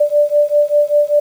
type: beating tone pair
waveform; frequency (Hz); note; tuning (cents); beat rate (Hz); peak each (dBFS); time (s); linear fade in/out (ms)
sine; 586 / 591.1; D5 / D5; -4 / +11; 5.1; -13; 0-1.2; 10
effects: 7-bit